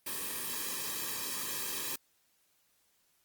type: noise with comb filter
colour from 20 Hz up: white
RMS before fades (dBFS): -37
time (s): 0.06-1.96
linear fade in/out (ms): 5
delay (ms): 1.4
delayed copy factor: -0.95
effects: white hiss -72 dBFS RMS until 3.24 s + Opus 32 kbps